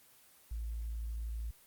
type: tone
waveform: sine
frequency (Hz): 56.2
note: A1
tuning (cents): +37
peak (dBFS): -36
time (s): 0.51-1.51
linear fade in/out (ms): 5
effects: white hiss -62 dBFS RMS until 1.66 s + Opus 24 kbps